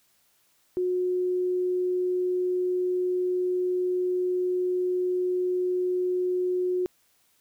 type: tone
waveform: sine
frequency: 363.2 Hz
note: F#4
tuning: 32 cents flat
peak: -23 dBFS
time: 0.77-6.86 s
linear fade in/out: 0 ms
effects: white hiss -66 dBFS RMS until 7.4 s